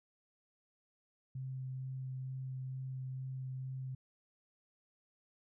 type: tone with vibrato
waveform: sine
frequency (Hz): 130.81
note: C3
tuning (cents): 0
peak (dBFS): -39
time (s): 1.35-3.95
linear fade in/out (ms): 5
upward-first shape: sine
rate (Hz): 2.2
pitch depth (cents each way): 9
effects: none